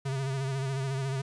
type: tone with vibrato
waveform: square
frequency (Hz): 135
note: C#3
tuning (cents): -45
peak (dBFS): -30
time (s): 0.05-1.22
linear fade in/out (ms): 10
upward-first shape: sine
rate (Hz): 14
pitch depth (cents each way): 48
effects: resampled to 22050 Hz + 10-bit